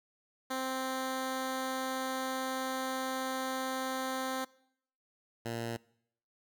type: tone pair in turn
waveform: 10% pulse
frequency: 261.6 / 116.19 Hz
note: C4 / A#2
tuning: 0 / -5 cents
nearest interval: octave + major second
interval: 1405 cents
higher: first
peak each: -25 / -27 dBFS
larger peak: first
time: 0.5-4.45 / 5.45-5.77 s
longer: first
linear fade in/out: 10 ms
effects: noise-tail reverb RT60 0.7 s tail -23 dB re dry